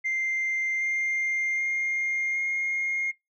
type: tone with pitch steps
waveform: sine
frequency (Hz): 2092 / 2107 / 2121 / 2136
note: C7 / C7 / C7 / C7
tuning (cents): -1 / +12 / +23 / +35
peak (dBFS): -23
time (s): 0.04-3.12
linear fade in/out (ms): 20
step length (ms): 770
effects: noise-tail reverb RT60 0.2 s tail -23 dB re dry + tanh soft clip ceiling -22 dBFS